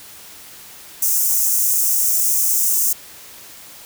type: high-pass noise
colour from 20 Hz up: white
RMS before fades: -17 dBFS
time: 1.02-2.93 s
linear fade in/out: 5 ms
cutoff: 5900 Hz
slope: 48 dB/octave
effects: white hiss -40 dBFS RMS until 3.85 s